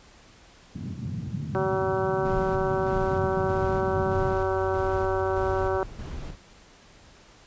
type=band-pass noise; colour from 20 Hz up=pink; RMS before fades=-33 dBFS; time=0.75-4.33 s; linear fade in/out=5 ms; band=110 to 200 Hz; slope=24 dB/octave
type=harmonic tone; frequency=190 Hz; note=F#3; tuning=46 cents sharp; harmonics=2 / 3 / 4 / 5 / 6 / 7 / 8; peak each=-26 / -30 / -32 / -34 / -36 / -37 / -38 dBFS; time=1.55-5.83 s; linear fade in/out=0 ms
type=noise with tremolo; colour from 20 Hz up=brown; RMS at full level=-34 dBFS; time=2.24-6.36 s; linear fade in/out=20 ms; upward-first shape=square; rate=1.6 Hz; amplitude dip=50%
type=tone; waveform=sine; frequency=91.4 Hz; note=F#2; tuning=21 cents flat; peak=-33 dBFS; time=3.13-5.78 s; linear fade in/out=5 ms
effects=pink hiss -53 dBFS RMS until 7.46 s + resampled to 16000 Hz